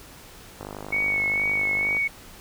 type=click train; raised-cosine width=1 ms; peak=-21 dBFS; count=70; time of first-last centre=0.61-1.968 s; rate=50.8 Hz
type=tone with vibrato; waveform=sine; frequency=2217 Hz; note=C#7; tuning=in tune; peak=-21 dBFS; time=0.92-2.08 s; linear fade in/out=10 ms; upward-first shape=sine; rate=2.2 Hz; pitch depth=24 cents each way
effects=pink hiss -46 dBFS RMS until 2.4 s